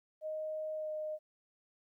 sine tone with pitch glide, 622.3 to 616.2 Hz, D#5 to D#5, 0 to -17 cents, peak -36 dBFS, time 0.21-1.19 s, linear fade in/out 50 ms, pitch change -17 cents, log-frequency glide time 0.75-0.9 s, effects 13-bit

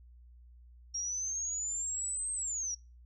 sine linear two-way sweep, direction up then down, 5588 to 8380 to 5588 Hz, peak -33 dBFS, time 0.94-2.75 s, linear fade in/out 10 ms, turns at 2.32 s, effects noise-tail reverb RT60 0.3 s tail -25 dB re dry + added 60 Hz sine -53 dBFS peak until 3.05 s

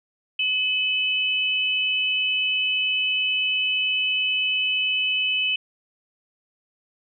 sine tone pair together, 2574 / 3003 Hz, E7 / F#7, -42 / +25 cents, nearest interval minor third, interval 267 cents, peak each -23 dBFS, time 0.39-5.56 s, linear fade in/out 5 ms, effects none

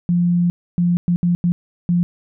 sine tone bursts at uneven times, 174.61 Hz, F3, in tune, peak -13 dBFS, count 6, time 0.09-0.5 / 0.78-0.97 / 1.08-1.16 / 1.23-1.35 / 1.44-1.52 / 1.89-2.03 s, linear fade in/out 0 ms, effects none

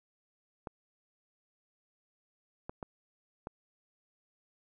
clicks, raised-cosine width 1 ms, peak -25 dBFS, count 4, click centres 0.672 / 2.695 / 2.828 / 3.471 s, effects none

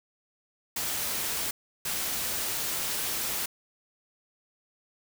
white noise bursts at uneven times, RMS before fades -31 dBFS, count 2, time 0.76-1.51 / 1.85-3.46 s, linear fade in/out 5 ms, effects none

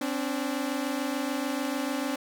sawtooth tone pair together, 261.6 / 288.4 Hz, C4 / D4, 0 / -31 cents, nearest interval major second, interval 169 cents, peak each -27 dBFS, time 0.01-2.16 s, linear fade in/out 5 ms, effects none

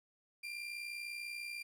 35% pulse tone with amplitude modulation, 2382 Hz, D7, 24 cents sharp, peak -37 dBFS, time 0.43-1.63 s, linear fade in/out 10 ms, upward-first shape sine, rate 60.1 Hz, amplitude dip 55%, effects low-pass 12000 Hz 12 dB/octave + 12-bit

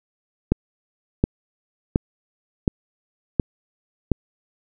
click train, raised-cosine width 3 ms, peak -3 dBFS, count 6, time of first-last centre 0.52-4.117 s, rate 1.39 Hz, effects none

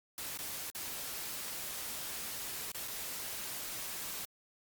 white noise with dropouts, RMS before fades -41 dBFS, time 0.18-4.25 s, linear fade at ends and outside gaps 1 ms, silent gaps 0.374-0.388 / 0.702-0.749 / 2.718-2.746 / 2.877-2.881 s, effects Opus 48 kbps

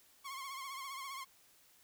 sawtooth tone with vibrato, 1083 Hz, C#6, 41 cents flat, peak -39 dBFS, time 0.24-1.25 s, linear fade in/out 20 ms, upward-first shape triangle, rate 15 Hz, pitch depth 80 cents each way, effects white hiss -66 dBFS RMS until 1.83 s

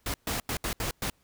pink noise bursts at uneven times, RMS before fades -31 dBFS, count 6, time 0.06-0.14 / 0.27-0.4 / 0.49-0.57 / 0.64-0.73 / 0.8-0.91 / 1.02-1.1 s, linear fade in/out 2 ms, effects pink hiss -68 dBFS RMS until 1.23 s

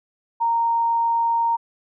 sine tone, 927 Hz, A#5, 10 cents flat, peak -17 dBFS, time 0.4-1.57 s, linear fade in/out 20 ms, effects none

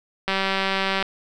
click train, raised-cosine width 0.3 ms, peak -7 dBFS, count 145, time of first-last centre 0.28-1.026 s, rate 193 Hz, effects none

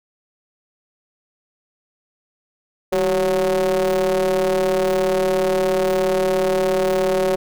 square ring-modulated tone, 90.1 Hz, F#2, 45 cents flat, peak -14 dBFS, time 2.92-7.36 s, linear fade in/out 10 ms, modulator 469 Hz, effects none

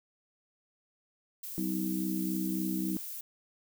violet noise, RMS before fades -41 dBFS, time 1.43-3.21 s, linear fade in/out 5 ms
harmonic tone, 63.6 Hz, C2, 48 cents flat, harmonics 3 / 4 / 5, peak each -33 / -38 / -34 dBFS, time 1.58-2.97 s, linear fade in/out 0 ms
effects none

